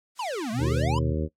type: noise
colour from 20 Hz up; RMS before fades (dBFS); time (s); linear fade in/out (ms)
blue; -40; 0.15-0.86; 50
type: exponential two-way sweep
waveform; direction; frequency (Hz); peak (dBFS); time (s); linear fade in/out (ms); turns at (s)
square; down then up; 1046.5 to 207.7 to 1046.5; -29; 0.19-0.99; 5; 0.51
type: tone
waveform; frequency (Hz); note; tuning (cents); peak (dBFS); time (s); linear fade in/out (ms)
sine; 123.47; B2; 0; -26; 0.52-1.15; 50
type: harmonic tone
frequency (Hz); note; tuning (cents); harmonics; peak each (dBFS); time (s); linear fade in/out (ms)
77.78; D#2; 0; 1 / 2 / 3 / 4 / 5 / 6 / 7; -28 / -31 / -33 / -34 / -35 / -36 / -36; 0.58-1.29; 50
effects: noise-tail reverb RT60 0.1 s tail -20 dB re dry + low-pass 7000 Hz 12 dB/octave